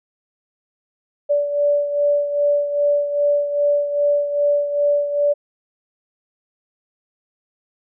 sine beating tone pair, 579 / 581.5 Hz, D5 / D5, -25 / -17 cents, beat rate 2.5 Hz, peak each -16 / -23 dBFS, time 1.29-5.34 s, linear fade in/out 20 ms, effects none

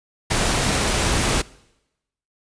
pink noise, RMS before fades -20 dBFS, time 0.3-1.42 s, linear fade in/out 10 ms, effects noise-tail reverb RT60 0.9 s tail -22 dB re dry + resampled to 22050 Hz

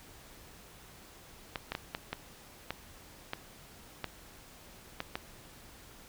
clicks, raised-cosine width 0.3 ms, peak -18 dBFS, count 10, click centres 1.558 / 1.72 / 1.751 / 1.949 / 2.13 / 2.706 / 3.334 / 4.043 / 5.004 / 5.155 s, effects pink hiss -54 dBFS RMS until 6.08 s

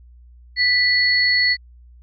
sine tone pair together, 1975.5 / 4392 Hz, B6 / C#8, 0 / -17 cents, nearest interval octave + major second, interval 1383 cents, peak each -16 / -18 dBFS, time 0.56-1.57 s, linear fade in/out 50 ms, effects added 60 Hz sine -43 dBFS peak until 2.02 s

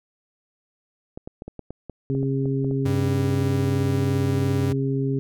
clicks, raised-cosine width 2 ms, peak -21 dBFS, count 12, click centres 1.175 / 1.275 / 1.421 / 1.48 / 1.593 / 1.706 / 1.897 / 2.15 / 2.23 / 2.457 / 2.646 / 2.711 s
harmonic tone, 135.5 Hz, C#3, 39 cents flat, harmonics 1 / 2 / 3, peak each -23 / -26 / -28 dBFS, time 2.1-5.19 s, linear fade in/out 0 ms
45% pulse tone, 98 Hz, G2, in tune, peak -24 dBFS, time 2.85-4.73 s, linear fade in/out 10 ms
effects none

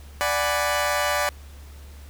20% pulse chord, G# half-diminished seventh, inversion second, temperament equal, 587.3 / 740 / 830.6 / 987.8 Hz, D5 / F#5 / G#5 / B5, 0 / 0 / 0 / 0 cents, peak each -19 / -23 / -25 / -24 dBFS, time 0.21-1.29 s, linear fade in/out 0 ms, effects added 71 Hz sine -40 dBFS peak until 2.09 s + pink hiss -51 dBFS RMS until 2.09 s

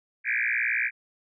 sine tone with frequency modulation, 2000 Hz, B6, 21 cents sharp, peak -23 dBFS, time 0.24-0.91 s, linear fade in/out 50 ms, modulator 59 Hz, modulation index 6.9, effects none

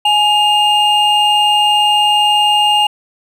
triangle tone pair together, 837 / 2822 Hz, G#5 / F7, +13 / +17 cents, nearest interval octave + major sixth, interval 2104 cents, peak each -10 dBFS, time 0.05-2.87 s, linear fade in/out 5 ms, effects none

